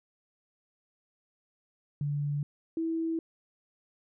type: tone pair in turn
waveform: sine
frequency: 145 / 326.8 Hz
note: D3 / E4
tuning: -22 / -15 cents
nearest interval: octave + major second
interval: 1407 cents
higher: second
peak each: -28 dBFS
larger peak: neither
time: 2.01-2.43 / 2.77-3.19 s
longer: neither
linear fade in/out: 2 ms
effects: none